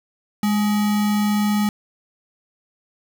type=tone with sample-and-hold; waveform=sine; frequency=207.7 Hz; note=G#3; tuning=in tune; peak=-16 dBFS; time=0.43-1.69 s; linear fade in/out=2 ms; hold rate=1050 Hz; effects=none